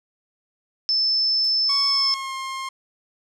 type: tone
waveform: sine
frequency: 5270 Hz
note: E8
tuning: 1 cent flat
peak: -17 dBFS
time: 0.89-2.14 s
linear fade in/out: 0 ms
type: noise with exponential decay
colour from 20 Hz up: violet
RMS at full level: -35 dBFS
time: 1.44-1.66 s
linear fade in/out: 0 ms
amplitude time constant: 46 ms
type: tone with pitch glide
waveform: sawtooth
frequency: 1111 to 1065.1 Hz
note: C#6 to C6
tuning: +4 to +30 cents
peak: -24 dBFS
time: 1.69-2.69 s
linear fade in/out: 5 ms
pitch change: -74 cents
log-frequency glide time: 1.87-2.34 s
effects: low-pass 8000 Hz 12 dB/octave